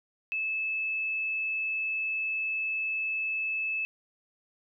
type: tone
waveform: sine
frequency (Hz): 2610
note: E7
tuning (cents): -18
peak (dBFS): -28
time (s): 0.32-3.85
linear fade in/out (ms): 0
effects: none